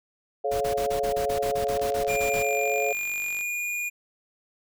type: chord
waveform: sine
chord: A augmented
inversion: none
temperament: equal with one note detuned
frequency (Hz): 429.7 / 554.4 / 698.5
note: A4 / C#5 / E#5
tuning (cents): -41 / 0 / 0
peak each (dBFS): -28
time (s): 0.44-2.93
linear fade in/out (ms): 10
type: noise bursts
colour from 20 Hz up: pink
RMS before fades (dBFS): -35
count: 15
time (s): 0.51-2.429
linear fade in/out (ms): 10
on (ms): 99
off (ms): 31
type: click train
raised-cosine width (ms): 0.2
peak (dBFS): -26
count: 84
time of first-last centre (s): 1.67-3.41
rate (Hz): 47.7
type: tone with pitch glide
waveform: square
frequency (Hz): 2400 to 2434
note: D7 to D#7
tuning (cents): +37 to -39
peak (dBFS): -28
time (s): 2.08-3.9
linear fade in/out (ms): 20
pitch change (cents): +24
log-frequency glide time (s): 2.53-3.43
effects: none